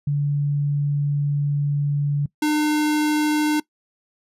sine / square tone pair in turn, 144.2 / 302.2 Hz, D3 / D4, -31 / +50 cents, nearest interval octave + minor second, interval 1281 cents, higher second, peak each -18 dBFS, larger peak neither, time 0.07-2.26 / 2.42-3.6 s, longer first, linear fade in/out 5 ms, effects noise-tail reverb RT60 0.1 s tail -21 dB re dry + resampled to 32000 Hz

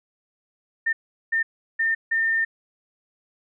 sine tone bursts at uneven times, 1810 Hz, A6, 48 cents sharp, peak -19 dBFS, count 4, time 0.86-0.93 / 1.32-1.43 / 1.79-1.95 / 2.11-2.45 s, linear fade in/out 10 ms, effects none

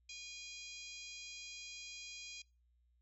harmonic tone, 814 Hz, G#5, 35 cents flat, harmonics 3 / 4 / 5 / 6 / 7 / 8 / 9, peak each -51 / -55 / -56 / -55 / -60 / -55 / -61 dBFS, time 0.09-2.42 s, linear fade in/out 5 ms, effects noise-tail reverb RT60 0.3 s tail -23 dB re dry + added 60 Hz sine -70 dBFS peak until 3.01 s

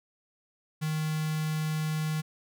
square tone with notch filter, 155.56 Hz, D#3, in tune, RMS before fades -30 dBFS, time 0.81-2.22 s, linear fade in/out 20 ms, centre 550 Hz, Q 0.7, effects none

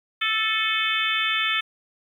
harmonic tone with a mistuned harmonic, 440 Hz, A4, in tune, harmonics 3 / 4 / 5 / 6 / 7 / 8, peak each -28 / -28 / -28 / -28 / -28 / -28 dBFS, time 0.21-1.61 s, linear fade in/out 10 ms, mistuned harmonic 6, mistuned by -48 cents, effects 9-bit

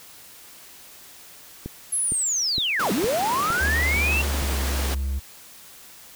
click train, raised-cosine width 3 ms, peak -18 dBFS, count 7, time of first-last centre 1.66-4.425 s, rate 2.17 Hz
sine linear two-way sweep, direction down then up, 11175 to 176.5 to 2761 Hz, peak -21 dBFS, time 1.92-4.22 s, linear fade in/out 10 ms, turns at 2.92 s
pink high-pass noise, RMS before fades -30 dBFS, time 2.79-4.95 s, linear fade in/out 10 ms, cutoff 170 Hz, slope 12 dB/octave
triangle tone with pitch glide, 73.42 to 67.72 Hz, D2 to C#2, 0 to -40 cents, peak -21 dBFS, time 3.6-5.2 s, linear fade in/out 20 ms, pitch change -140 cents, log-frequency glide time 4.01-4.58 s
effects white hiss -46 dBFS RMS until 6.15 s

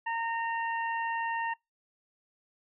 harmonic tone, 919 Hz, A#5, 25 cents flat, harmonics 1 / 2 / 3, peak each -31 / -35 / -42 dBFS, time 0.06-1.54 s, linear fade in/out 10 ms, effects noise-tail reverb RT60 0.2 s tail -25 dB re dry

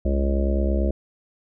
harmonic tone with a mistuned harmonic, 69 Hz, C#2, 7 cents flat, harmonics 1 / 3 / 4 / 5 / 6 / 7 / 8 / 9, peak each -20 / -27 / -36 / -29 / -37 / -37 / -31 / -32 dBFS, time 0.05-0.91 s, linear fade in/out 5 ms, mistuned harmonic 1, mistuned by -130 cents, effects none

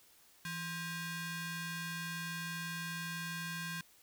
sawtooth ring-modulated tone, 880 Hz, A5, in tune, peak -32 dBFS, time 0.45-3.81 s, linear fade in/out 2 ms, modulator 713 Hz, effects white hiss -64 dBFS RMS until 4.02 s

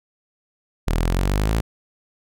sawtooth exponential sweep, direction up, 38.68 to 57 Hz, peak -14 dBFS, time 0.87-1.61 s, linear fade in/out 10 ms, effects none

